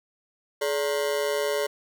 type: ring-modulated tone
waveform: 40% pulse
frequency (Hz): 499.7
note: B4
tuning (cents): +20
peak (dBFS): -20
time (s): 0.61-1.67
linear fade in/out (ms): 10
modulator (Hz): 75.2
effects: none